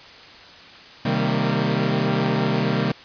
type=chord; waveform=sawtooth; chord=C minor seventh; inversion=none; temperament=equal with one note detuned; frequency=130.81 / 155.56 / 196 / 229.2 Hz; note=C3 / Eb3 / G3 / Bb3; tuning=0 / 0 / 0 / -29 cents; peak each=-21 dBFS; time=1.05-2.92 s; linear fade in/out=5 ms; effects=white hiss -43 dBFS RMS until 3.04 s + resampled to 11025 Hz